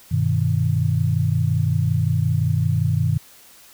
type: chord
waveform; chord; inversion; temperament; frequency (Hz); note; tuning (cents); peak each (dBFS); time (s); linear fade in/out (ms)
sine; G augmented; none; equal; 98 / 123.47 / 155.56; G2 / B2 / D#3; 0 / 0 / 0; -21; 0.11-3.18; 10
effects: white hiss -48 dBFS RMS until 3.73 s